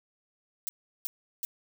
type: noise bursts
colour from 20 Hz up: violet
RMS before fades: -33 dBFS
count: 3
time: 0.67-1.45 s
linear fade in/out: 0 ms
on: 20 ms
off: 360 ms
effects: none